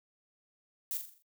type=noise with echo; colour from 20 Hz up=violet; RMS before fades=-35 dBFS; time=0.91-0.97 s; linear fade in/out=0 ms; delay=42 ms; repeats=6; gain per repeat=-6 dB; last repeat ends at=1.222 s; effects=noise-tail reverb RT60 0.1 s tail -26 dB re dry